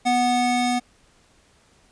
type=tone pair together; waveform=square; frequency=245.9 / 737 Hz; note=B3 / F#5; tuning=-7 / -7 cents; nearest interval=octave + perfect fifth; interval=1900 cents; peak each=-23 / -21 dBFS; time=0.05-0.8 s; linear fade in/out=20 ms; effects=pink hiss -58 dBFS RMS until 1.91 s + resampled to 22050 Hz